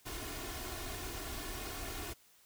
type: noise with comb filter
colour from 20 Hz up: pink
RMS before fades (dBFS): -42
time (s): 0.05-2.14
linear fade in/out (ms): 20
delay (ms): 2.8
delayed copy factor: +0.65
effects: white hiss -65 dBFS RMS until 2.45 s